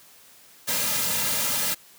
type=noise with comb filter; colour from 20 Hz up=white; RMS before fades=-25 dBFS; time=0.67-1.75 s; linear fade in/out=20 ms; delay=2.7 ms; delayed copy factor=-0.8; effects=white hiss -52 dBFS RMS until 1.98 s + high-pass 80 Hz 12 dB/octave